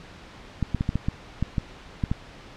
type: clicks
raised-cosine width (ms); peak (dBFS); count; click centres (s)
5; -11; 10; 0.627 / 0.747 / 0.809 / 0.891 / 0.956 / 1.085 / 1.426 / 1.582 / 2.038 / 2.115
effects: pink hiss -45 dBFS RMS until 2.56 s + low-pass 4000 Hz 12 dB/octave